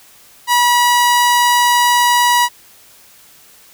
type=tone; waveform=sawtooth; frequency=969 Hz; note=B5; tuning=33 cents flat; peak=-6 dBFS; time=0.47-2.49 s; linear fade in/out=50 ms; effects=white hiss -45 dBFS RMS until 3.73 s